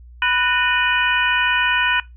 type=harmonic tone with a mistuned harmonic; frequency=493.9 Hz; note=B4; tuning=in tune; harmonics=2 / 3 / 4 / 5 / 6; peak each=-23 / -19 / -23 / -20 / -24 dBFS; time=0.22-2 s; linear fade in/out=2 ms; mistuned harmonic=4; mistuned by=-130 cents; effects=noise-tail reverb RT60 0.2 s tail -21 dB re dry + added 60 Hz sine -39 dBFS peak until 2.16 s